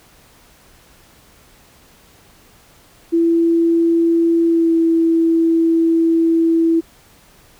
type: tone with pitch glide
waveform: sine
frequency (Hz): 334.2 to 329.6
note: E4 to E4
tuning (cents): +24 to 0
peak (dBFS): -11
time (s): 3.12-6.81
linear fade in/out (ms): 20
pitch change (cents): -24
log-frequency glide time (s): 4.46-4.73
effects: pink hiss -49 dBFS RMS until 7.59 s